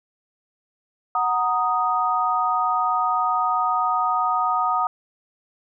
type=chord; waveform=sine; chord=D# minor; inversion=first; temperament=equal; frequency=740 / 932.3 / 1244.5 Hz; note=F#5 / A#5 / D#6; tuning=0 / 0 / 0 cents; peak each=-24 / -25 / -21 dBFS; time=1.15-4.87 s; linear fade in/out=2 ms; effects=none